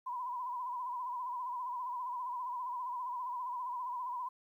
sine tone with vibrato, 991 Hz, B5, 6 cents sharp, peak -36 dBFS, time 0.06-4.29 s, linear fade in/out 10 ms, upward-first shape sine, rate 15 Hz, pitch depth 72 cents each way, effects 12-bit

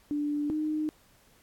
sine tone pair in turn, 293.7 / 307.3 Hz, D4 / D#4, 0 / -21 cents, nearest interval minor second, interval 79 cents, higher second, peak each -27 dBFS, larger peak neither, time 0.11-0.5 / 0.5-0.89 s, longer neither, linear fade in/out 0 ms, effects pink hiss -62 dBFS RMS until 1.42 s + AAC 64 kbps

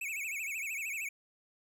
square tone with vibrato, 2414 Hz, D7, 47 cents sharp, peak -36 dBFS, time 0.01-1.09 s, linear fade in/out 5 ms, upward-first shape sine, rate 13 Hz, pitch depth 180 cents each way, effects none

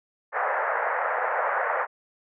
pink band-pass noise, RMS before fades -26 dBFS, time 0.32-1.87 s, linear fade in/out 50 ms, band 520 to 1900 Hz, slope 48 dB/octave, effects none

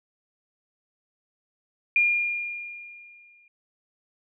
sine tone with exponential decay, 2413 Hz, D7, 46 cents sharp, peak -16 dBFS, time 1.96-3.48 s, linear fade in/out 2 ms, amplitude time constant 330 ms, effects none

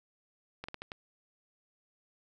slowing click train, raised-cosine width 0.3 ms, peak -24 dBFS, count 5, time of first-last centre 0.64-0.918 s, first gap 45 ms, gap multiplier 1.3, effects none

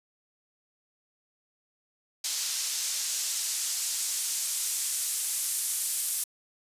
white noise with band-pass filter sweep, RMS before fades -31 dBFS, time 2.24-6.24 s, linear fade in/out 5 ms, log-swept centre 5600 to 9600 Hz, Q 1.2, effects resampled to 32000 Hz

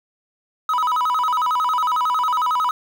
triangle tone with vibrato, 1120 Hz, C#6, 18 cents sharp, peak -15 dBFS, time 0.69-2.71 s, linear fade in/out 2 ms, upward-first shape square, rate 11 Hz, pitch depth 220 cents each way, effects 7-bit

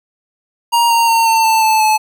square tone with pitch steps, 939 / 926.1 / 913.3 / 900.7 / 888.3 / 876.1 / 864.1 Hz, A#5 / A#5 / A#5 / A5 / A5 / A5 / A5, +12 / -12 / -36 / +40 / +16 / -8 / -32 cents, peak -10 dBFS, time 0.72-1.98 s, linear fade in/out 20 ms, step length 180 ms, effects none

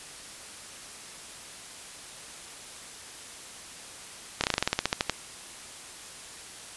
slowing click train, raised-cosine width 0.2 ms, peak -6 dBFS, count 14, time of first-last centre 4.41-5.097 s, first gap 28 ms, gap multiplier 1.1, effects white hiss -44 dBFS RMS until 6.76 s + resampled to 24000 Hz

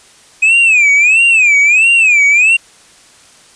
triangle tone with vibrato, 2500 Hz, D#7, 8 cents sharp, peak -4 dBFS, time 0.42-2.57 s, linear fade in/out 10 ms, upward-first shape sine, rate 1.5 Hz, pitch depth 180 cents each way, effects white hiss -43 dBFS RMS until 3.55 s + resampled to 22050 Hz

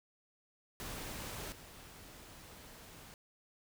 pink noise with level steps, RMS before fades -44 / -54 dBFS, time 0.8-3.14 s, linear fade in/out 0 ms, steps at 1.52 s, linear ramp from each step 2 ms, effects none

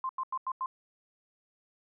sine tone bursts, 1046.5 Hz, C6, in tune, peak -30 dBFS, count 5, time 0.04-0.66 s, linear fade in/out 2 ms, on 52 ms, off 90 ms, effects none

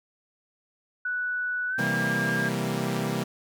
sine tone with pitch glide, 1480 to 1614 Hz, F#6 to G#6, 0 to -50 cents, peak -26 dBFS, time 1.05-2.49 s, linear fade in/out 5 ms, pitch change +150 cents, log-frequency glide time 1.69-1.83 s
sawtooth chord, C dominant seventh, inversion none, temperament equal, 130.81 / 164.81 / 196 / 233.1 Hz, C3 / E3 / G3 / Bb3, 0 / 0 / 0 / 0 cents, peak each -28 dBFS, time 1.78-3.24 s, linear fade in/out 10 ms
effects none

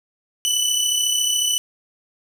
20% pulse tone pair together, 2960 / 2994 Hz, F#7 / F#7, 0 / +20 cents, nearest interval unison, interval 20 cents, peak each -18 / -14 dBFS, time 0.45-1.58 s, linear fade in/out 0 ms, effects none

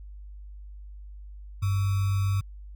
sine tone with sample-and-hold, 98 Hz, G2, in tune, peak -22 dBFS, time 1.62-2.41 s, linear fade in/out 10 ms, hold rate 1225 Hz, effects added 50 Hz sine -40 dBFS peak until 2.75 s

